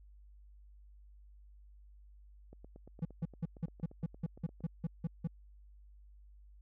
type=click train; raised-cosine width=2 ms; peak=-40 dBFS; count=19; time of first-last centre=2.53-4.606 s; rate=8.67 Hz
type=tone bursts; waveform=triangle; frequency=164.81 Hz; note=E3; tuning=in tune; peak=-30 dBFS; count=12; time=3.02-5.274 s; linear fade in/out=5 ms; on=32 ms; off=170 ms
effects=added 50 Hz sine -55 dBFS peak until 6.61 s